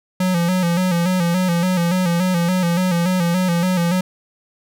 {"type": "tone with vibrato", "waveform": "square", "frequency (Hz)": 177.5, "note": "F3", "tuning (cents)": 28, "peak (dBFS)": -16, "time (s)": [0.2, 4.01], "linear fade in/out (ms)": 5, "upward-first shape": "square", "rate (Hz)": 3.5, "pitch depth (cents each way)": 66, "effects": []}